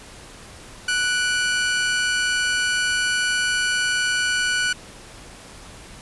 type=tone pair together; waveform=sawtooth; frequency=1478.6 / 2349 Hz; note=F#6 / D7; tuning=-2 / 0 cents; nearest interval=minor sixth; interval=802 cents; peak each=-16 / -27 dBFS; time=0.88-4.73 s; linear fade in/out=5 ms; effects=pink hiss -42 dBFS RMS until 6.01 s + resampled to 24000 Hz